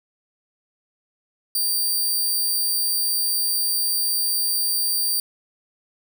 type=tone; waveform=10% pulse; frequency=4681 Hz; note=D8; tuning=7 cents flat; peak=-13 dBFS; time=1.55-5.2 s; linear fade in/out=2 ms; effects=none